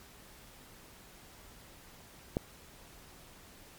click, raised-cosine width 2 ms, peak -16 dBFS, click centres 2.369 s, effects pink hiss -55 dBFS RMS until 3.78 s + MP3 96 kbps

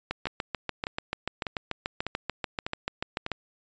two click trains, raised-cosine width 0.3 ms, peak -15 / -13 dBFS, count 6 / 23, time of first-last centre 0.27-3.264 / 0.11-3.317 s, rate 1.67 / 6.86 Hz, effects resampled to 16000 Hz

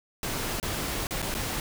pink noise with dropouts, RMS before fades -31 dBFS, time 0.23-1.6 s, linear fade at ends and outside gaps 1 ms, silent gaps 0.6-0.628 / 1.07-1.108 / 1.219-1.226 / 1.342-1.349 s, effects none

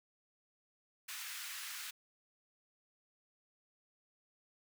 pink high-pass noise, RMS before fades -45 dBFS, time 1.08-1.91 s, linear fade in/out 10 ms, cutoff 1400 Hz, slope 24 dB/octave, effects none

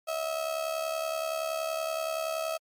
35% pulse tone with amplitude modulation, 646 Hz, E5, 35 cents flat, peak -25 dBFS, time 0.07-2.58 s, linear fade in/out 20 ms, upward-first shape sine, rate 70.6 Hz, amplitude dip 65%, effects MP3 96 kbps

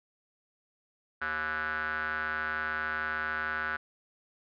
square tone with band-pass filter, 77.78 Hz, D#2, in tune, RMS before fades -33 dBFS, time 1.21-3.77 s, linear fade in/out 10 ms, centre 1500 Hz, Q 7.9, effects resampled to 11025 Hz

